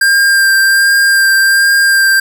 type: tone with vibrato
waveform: square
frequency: 1593 Hz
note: G6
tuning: 27 cents sharp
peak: -7 dBFS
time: 0.01-2.2 s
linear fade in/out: 5 ms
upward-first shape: sine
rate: 1.3 Hz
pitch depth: 15 cents each way
effects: none